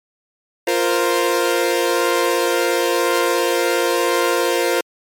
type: chord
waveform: sawtooth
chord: F suspended fourth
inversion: none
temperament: equal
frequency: 349.2 / 466.2 / 523.3 Hz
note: F4 / Bb4 / C5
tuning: 0 / 0 / 0 cents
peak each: -16 dBFS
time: 0.67-4.81 s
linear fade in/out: 5 ms
effects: MP3 64 kbps